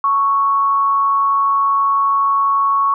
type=tone with amplitude modulation; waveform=sine; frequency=1108.7 Hz; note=C#6; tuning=in tune; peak=-10 dBFS; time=0.04-2.94 s; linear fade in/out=2 ms; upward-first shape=sine; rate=212 Hz; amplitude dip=40%; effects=none